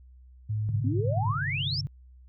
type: tone with pitch glide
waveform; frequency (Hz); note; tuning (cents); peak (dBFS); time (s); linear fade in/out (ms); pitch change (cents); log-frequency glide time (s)
sine; 106.8 to 108.17; G#2 to A2; +49 to -29; -26; 0.49-1.35; 10; +22; 0.79-1.23
type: chord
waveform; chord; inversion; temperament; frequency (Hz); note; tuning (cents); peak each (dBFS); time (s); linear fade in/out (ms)
sine; G suspended fourth; none; just; 98 / 130.67 / 147; G2 / C3 / D3; 0 / -2 / +2; -34; 0.69-1.87; 0
type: exponential sweep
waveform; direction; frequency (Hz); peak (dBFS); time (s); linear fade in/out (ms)
sine; up; 240 to 5570; -29; 0.84-1.81; 5
effects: added 63 Hz sine -49 dBFS peak until 2.28 s